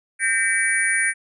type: tone cluster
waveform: sine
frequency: 1577 / 1831 / 2017 / 2294 / 9310 Hz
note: G6 / A#6 / B6 / D7 / D9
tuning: +10 / -32 / +36 / -41 / -16 cents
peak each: -24 / -22 / -27 / -24 / -25 dBFS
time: 0.19-1.14 s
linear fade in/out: 50 ms
effects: none